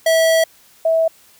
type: tone pair in turn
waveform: square / sine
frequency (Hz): 651 / 651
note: E5 / E5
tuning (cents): -22 / -22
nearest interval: unison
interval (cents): 0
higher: neither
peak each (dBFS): -12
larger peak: neither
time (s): 0.06-0.44 / 0.85-1.08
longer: first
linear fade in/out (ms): 5
effects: white hiss -50 dBFS RMS until 1.39 s